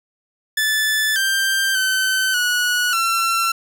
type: tone with pitch steps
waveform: sawtooth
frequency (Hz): 1745 / 1576 / 1531 / 1464 / 1352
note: A6 / G6 / G6 / F#6 / E6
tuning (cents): -15 / +9 / -41 / -19 / +43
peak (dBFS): -13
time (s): 0.57-3.52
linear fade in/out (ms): 5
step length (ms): 590
effects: none